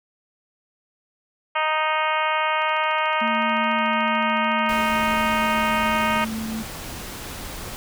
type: harmonic tone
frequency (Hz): 311.1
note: D#4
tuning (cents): 0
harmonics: 2 / 3 / 4 / 5 / 6 / 7 / 8 / 9 / 10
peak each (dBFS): -28 / -24 / -25 / -30 / -32 / -29 / -31 / -33 / -36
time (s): 1.55-6.25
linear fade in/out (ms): 10
type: click train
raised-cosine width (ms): 0.2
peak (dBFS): -29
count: 55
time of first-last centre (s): 2.62-6.562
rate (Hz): 13.7
type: tone with pitch glide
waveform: sine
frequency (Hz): 226.3 to 221.4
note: A3 to A3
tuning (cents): +49 to +11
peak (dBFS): -26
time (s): 3.21-6.63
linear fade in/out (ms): 10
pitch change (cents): -38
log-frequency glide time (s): 3.45-6
type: noise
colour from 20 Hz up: pink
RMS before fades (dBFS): -34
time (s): 4.69-7.76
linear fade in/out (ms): 0
effects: none